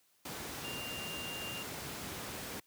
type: tone in noise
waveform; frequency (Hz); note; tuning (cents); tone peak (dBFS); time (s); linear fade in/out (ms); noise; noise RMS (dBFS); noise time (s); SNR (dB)
sine; 2794; F7; 0; -42; 0.64-1.63; 5; pink; -42; 0.25-2.6; -3
effects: white hiss -71 dBFS RMS until 2.66 s + high-pass 100 Hz 12 dB/octave